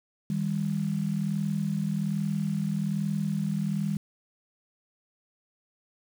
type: tone pair together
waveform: sine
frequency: 158.09 / 199.3 Hz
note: D#3 / G3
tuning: +28 / +29 cents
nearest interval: major third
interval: 401 cents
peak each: -29 / -28 dBFS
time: 0.3-3.97 s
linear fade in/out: 2 ms
effects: 8-bit